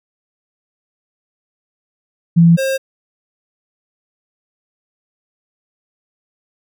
sine / square tone pair in turn, 168.3 / 534.3 Hz, E3 / C5, +36 / +36 cents, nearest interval octave + minor sixth, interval 2000 cents, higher second, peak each -5 / -16 dBFS, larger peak first, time 2.36-2.57 / 2.57-2.78 s, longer neither, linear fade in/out 20 ms, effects none

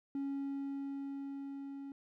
triangle tone with level ramp, 277 Hz, C#4, 1 cent flat, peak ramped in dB -32 to -41 dBFS, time 0.15-1.92 s, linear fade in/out 2 ms, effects tanh soft clip ceiling -29 dBFS

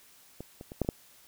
clicks, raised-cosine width 2 ms, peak -26 / -29 / -28 / -13 / -29 / -13 dBFS, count 6, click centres 0.406 / 0.611 / 0.719 / 0.817 / 0.848 / 0.889 s, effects white hiss -58 dBFS RMS until 1.27 s

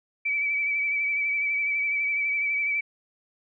sine tone with vibrato, 2300 Hz, D7, 37 cents flat, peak -23 dBFS, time 0.25-2.81 s, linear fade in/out 10 ms, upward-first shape sine, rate 12 Hz, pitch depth 31 cents each way, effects none

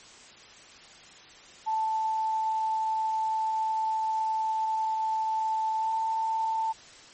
sine tone with pitch glide, 880 to 889.7 Hz, A5 to A5, 0 to +19 cents, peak -25 dBFS, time 1.66-6.73 s, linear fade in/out 20 ms, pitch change +19 cents, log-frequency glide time 5.77-5.93 s, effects white hiss -50 dBFS RMS until 7.13 s + MP3 32 kbps

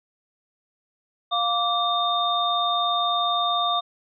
sine tone cluster, 703 / 1166 / 3644 Hz, F5 / D6 / A#7, +11 / -13 / -40 cents, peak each -25 / -24 / -25 dBFS, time 1.31-3.81 s, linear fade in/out 20 ms, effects none

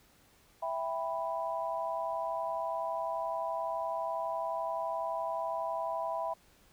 sine chord, E minor, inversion none, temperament just, 659.3 / 791.1 / 988.9 Hz, E5 / G5 / B5, 0 / +16 / +2 cents, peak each -35 / -39 / -36 dBFS, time 0.62-6.34 s, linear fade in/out 10 ms, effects pink hiss -64 dBFS RMS until 6.72 s

